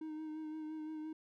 triangle tone with vibrato, 311.1 Hz, D#4, in tune, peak -39 dBFS, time 0.01-1.13 s, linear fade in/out 5 ms, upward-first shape sine, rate 5.8 Hz, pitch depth 24 cents each way, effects none

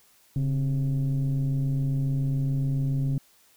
sine tone with frequency modulation, 138.59 Hz, C#3, in tune, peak -21 dBFS, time 0.36-3.18 s, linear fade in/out 2 ms, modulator 125 Hz, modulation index 0.56, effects tanh soft clip ceiling -20 dBFS + white hiss -60 dBFS RMS until 3.56 s

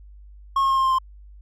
triangle tone with pitch steps, 1087 / 1078.9 / 1070.8 / 1062.8 / 1054.8 / 1046.9 Hz, C#6 / C#6 / C6 / C6 / C6 / C6, -34 / -47 / +40 / +27 / +14 / +1 cents, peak -15 dBFS, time 0.56-0.986 s, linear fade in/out 5 ms, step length 71 ms, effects added 50 Hz sine -42 dBFS peak until 1.41 s

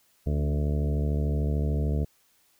harmonic tone with a mistuned harmonic, 73.42 Hz, D2, in tune, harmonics 1 / 2 / 3 / 4 / 5 / 6 / 7 / 8 / 9, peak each -25 / -29 / -35 / -39 / -42 / -38 / -44 / -45 / -44 dBFS, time 0.26-2.05 s, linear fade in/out 10 ms, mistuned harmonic 3, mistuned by +18 cents, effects white hiss -65 dBFS RMS until 2.59 s

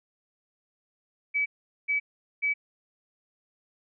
sine tone bursts, 2288 Hz, D7, 46 cents flat, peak -23 dBFS, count 3, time 1.34-2.54 s, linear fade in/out 20 ms, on 120 ms, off 420 ms, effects none

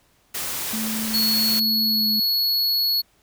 white noise, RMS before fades -28 dBFS, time 0.34-1.6 s, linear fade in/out 10 ms
sine tone with pitch glide, 220 to 214.5 Hz, A3 to A3, 0 to -44 cents, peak -26 dBFS, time 0.73-2.2 s, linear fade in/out 5 ms, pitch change -44 cents, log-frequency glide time 1.84-2.08 s
square tone, 4365 Hz, C#8, 28 cents flat, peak -19 dBFS, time 1.13-3.02 s, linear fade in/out 20 ms
effects pink hiss -61 dBFS RMS until 3.22 s

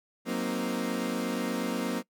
30% pulse chord, C half-diminished seventh, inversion second, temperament equal, 185 / 233.1 / 261.6 / 311.1 Hz, Gb3 / Bb3 / C4 / Eb4, 0 / 0 / 0 / 0 cents, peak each -33 / -30 / -31 / -36 dBFS, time 0.25-2.03 s, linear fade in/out 50 ms, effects noise-tail reverb RT60 0.1 s tail -22 dB re dry

